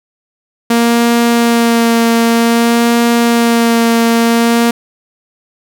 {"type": "tone with vibrato", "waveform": "sawtooth", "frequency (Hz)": 233.1, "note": "A#3", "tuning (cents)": 0, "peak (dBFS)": -4, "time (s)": [0.7, 4.71], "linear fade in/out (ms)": 5, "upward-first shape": "sine", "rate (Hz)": 0.53, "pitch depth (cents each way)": 17, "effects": []}